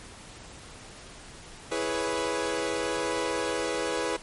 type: chord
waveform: sawtooth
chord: C# minor seventh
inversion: first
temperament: equal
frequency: 329.6 / 415.3 / 493.9 / 554.4 Hz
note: E4 / G#4 / B4 / C#5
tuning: 0 / 0 / 0 / 0 cents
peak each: -30 / -29 / -27 / -31 dBFS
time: 1.71-4.17 s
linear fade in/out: 10 ms
effects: pink hiss -46 dBFS RMS until 4.22 s + MP3 48 kbps